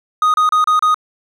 triangle tone bursts, 1244.5 Hz, D#6, in tune, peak -8 dBFS, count 5, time 0.22-0.944 s, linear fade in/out 2 ms, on 120 ms, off 31 ms, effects none

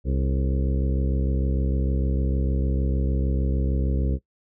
harmonic tone with a mistuned harmonic, 66.6 Hz, C2, 31 cents sharp, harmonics 1 / 2 / 3 / 4 / 5 / 6 / 7 / 8, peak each -22 / -28 / -32 / -34 / -36 / -38 / -39 / -40 dBFS, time 0.04-4.19 s, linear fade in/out 50 ms, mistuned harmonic 6, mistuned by +66 cents, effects noise-tail reverb RT60 0.1 s tail -19 dB re dry

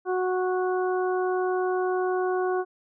harmonic tone, 368.3 Hz, F#4, 8 cents flat, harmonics 1 / 2 / 3 / 4, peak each -24 / -30 / -34 / -36 dBFS, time 0.05-2.65 s, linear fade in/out 50 ms, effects none

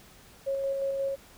sine tone with tremolo, 547 Hz, C#5, 23 cents flat, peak -26 dBFS, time 0.46-1.16 s, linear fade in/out 20 ms, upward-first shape square, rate 5.6 Hz, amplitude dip 25%, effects pink hiss -54 dBFS RMS until 1.37 s

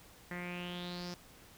sawtooth tone with low-pass filter sweep, 176.9 Hz, F3, 23 cents sharp, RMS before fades -42 dBFS, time 0.31-1.14 s, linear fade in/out 2 ms, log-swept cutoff 1900 to 5400 Hz, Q 6.5, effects pink hiss -58 dBFS RMS until 1.57 s

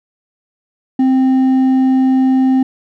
sine tone with hard clipping, 261.6 Hz, C4, in tune, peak -10 dBFS, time 0.99-2.63 s, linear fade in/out 5 ms, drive 4 dB, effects none

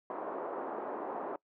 pink band-pass noise, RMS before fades -39 dBFS, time 0.1-1.36 s, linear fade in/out 2 ms, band 330 to 1100 Hz, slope 24 dB/octave, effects noise-tail reverb RT60 0.1 s tail -23 dB re dry

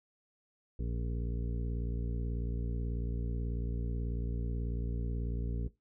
harmonic tone, 58.27 Hz, A#1, in tune, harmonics 1 / 2 / 3 / 4 / 5 / 7 / 8, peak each -34 / -40 / -44 / -46 / -48 / -51 / -52 dBFS, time 0.79-5.68 s, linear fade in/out 5 ms, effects noise-tail reverb RT60 0.2 s tail -17 dB re dry

